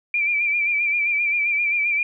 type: tone with vibrato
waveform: sine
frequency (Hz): 2360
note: D7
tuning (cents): +8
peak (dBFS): -18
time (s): 0.14-2.03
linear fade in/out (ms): 2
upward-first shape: sine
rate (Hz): 7.6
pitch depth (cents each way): 51
effects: none